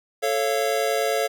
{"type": "chord", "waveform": "square", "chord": "A augmented", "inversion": "none", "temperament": "just", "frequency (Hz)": [440, 550, 687.5], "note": ["A4", "C#5", "E#5"], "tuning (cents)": [0, -14, -27], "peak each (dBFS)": -26, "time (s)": [0.22, 1.28], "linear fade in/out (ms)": 20, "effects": []}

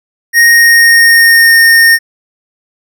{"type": "tone with pitch glide", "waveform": "square", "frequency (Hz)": [1864.7, 1835.8], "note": ["A#6", "A#6"], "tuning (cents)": [0, -27], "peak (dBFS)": -3, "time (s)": [0.33, 1.99], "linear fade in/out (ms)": 50, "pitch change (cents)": -27, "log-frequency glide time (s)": [0.48, 1.58], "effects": []}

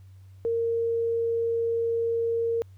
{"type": "tone", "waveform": "sine", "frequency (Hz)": 461.6, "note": "A#4", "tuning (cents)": -17, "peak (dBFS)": -23, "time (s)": [0.45, 2.62], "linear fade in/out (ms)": 0, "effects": ["added 95 Hz sine -46 dBFS peak until 2.77 s", "pink hiss -68 dBFS RMS until 2.77 s"]}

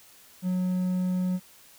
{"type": "tone", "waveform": "triangle", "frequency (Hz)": 182.9, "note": "F#3", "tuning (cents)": -20, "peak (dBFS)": -22, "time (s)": [0.42, 1.4], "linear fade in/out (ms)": 50, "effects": ["white hiss -54 dBFS RMS until 1.78 s"]}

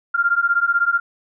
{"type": "beating tone pair", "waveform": "sine", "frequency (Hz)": [1387, 1403], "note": ["F6", "F6"], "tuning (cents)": [-12, 8], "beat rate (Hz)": 16, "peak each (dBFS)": -18, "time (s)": [0.14, 1], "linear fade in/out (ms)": 10, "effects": []}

